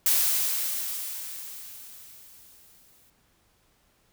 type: noise with exponential decay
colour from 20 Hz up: blue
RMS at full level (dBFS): -21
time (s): 0.06-3.1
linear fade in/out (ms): 1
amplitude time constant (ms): 660
effects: pink hiss -66 dBFS RMS until 4.12 s